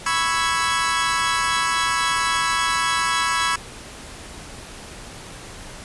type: chord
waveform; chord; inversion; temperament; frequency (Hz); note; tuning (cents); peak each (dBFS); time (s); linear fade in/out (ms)
sawtooth; C# minor seventh; third; equal; 987.8 / 1108.7 / 1318.5 / 1661.2; B5 / C#6 / E6 / G#6; 0 / 0 / 0 / 0; -21; 0.06-3.56; 5
effects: pink hiss -38 dBFS RMS until 5.84 s + resampled to 24000 Hz